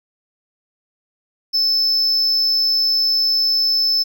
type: tone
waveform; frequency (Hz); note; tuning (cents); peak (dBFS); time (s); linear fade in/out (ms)
triangle; 5260; E8; -5; -13; 1.53-4.04; 20
effects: 9-bit